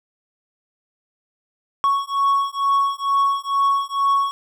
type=beating tone pair; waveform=triangle; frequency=1108.7 / 1110.9 Hz; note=C#6 / C#6; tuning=0 / +3 cents; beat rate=2.2 Hz; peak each=-18 dBFS; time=1.84-4.31 s; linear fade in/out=0 ms; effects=none